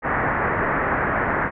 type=low-pass noise; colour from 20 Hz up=white; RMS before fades=-22 dBFS; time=0.02-1.51 s; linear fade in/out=50 ms; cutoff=1900 Hz; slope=48 dB/octave; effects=none